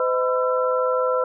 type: tone cluster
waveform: sine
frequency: 509 / 629 / 1004 / 1343 Hz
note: C5 / D#5 / B5 / E6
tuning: -48 / +19 / +28 / +32 cents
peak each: -20 / -28 / -28 / -25 dBFS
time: 0-1.24 s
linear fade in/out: 2 ms
effects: none